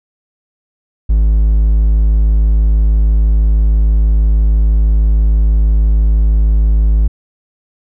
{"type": "tone", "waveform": "triangle", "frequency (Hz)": 53.1, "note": "G#1", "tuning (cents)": 39, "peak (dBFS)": -5, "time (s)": [1.09, 7.08], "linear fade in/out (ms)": 10, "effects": []}